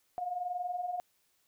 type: tone pair together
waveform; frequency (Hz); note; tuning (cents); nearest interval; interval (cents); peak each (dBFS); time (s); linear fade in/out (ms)
sine; 698.5 / 719.4; F5 / F#5; 0 / -49; minor second; 51; -40 / -34; 0.18-1; 0
effects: white hiss -73 dBFS RMS until 1.47 s